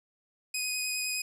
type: tone with vibrato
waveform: 15% pulse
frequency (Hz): 2501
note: D#7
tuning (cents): +8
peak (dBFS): -23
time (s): 0.54-1.22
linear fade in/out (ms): 5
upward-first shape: sine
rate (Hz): 9.8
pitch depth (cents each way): 10
effects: none